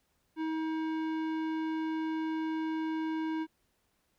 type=tone with tanh clipping; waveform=sine; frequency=318 Hz; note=D#4; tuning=38 cents sharp; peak=-33 dBFS; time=0.36-3.47 s; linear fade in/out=50 ms; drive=16 dB; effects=pink hiss -75 dBFS RMS until 4.18 s